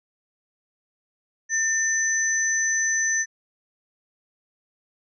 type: tone pair together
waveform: sine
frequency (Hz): 1800 / 6043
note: A6 / F#8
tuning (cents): +39 / +36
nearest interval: octave + major sixth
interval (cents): 2097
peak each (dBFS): -23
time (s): 1.49-3.26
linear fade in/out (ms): 50
effects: none